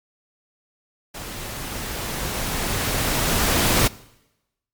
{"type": "noise with level ramp", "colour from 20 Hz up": "pink", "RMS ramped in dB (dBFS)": [-34, -17], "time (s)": [1.14, 3.88], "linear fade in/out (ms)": 10, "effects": ["noise-tail reverb RT60 0.9 s tail -21 dB re dry", "MP3 96 kbps"]}